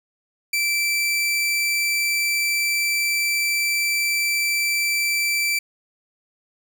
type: tone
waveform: sawtooth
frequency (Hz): 2333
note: D7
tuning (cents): -12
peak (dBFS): -16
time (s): 0.53-5.59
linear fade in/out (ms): 5
effects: none